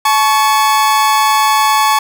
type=tone pair together; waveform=40% pulse; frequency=863.1 / 1113 Hz; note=A5 / C#6; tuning=-34 / +7 cents; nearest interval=major third; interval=441 cents; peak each=-11 dBFS; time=0.05-1.99 s; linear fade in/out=5 ms; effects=none